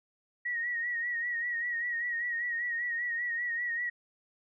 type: tone with vibrato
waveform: sine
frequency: 1900 Hz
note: A#6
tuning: 33 cents sharp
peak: -30 dBFS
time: 0.45-3.9 s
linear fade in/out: 10 ms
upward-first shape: sine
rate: 5.1 Hz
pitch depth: 51 cents each way
effects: none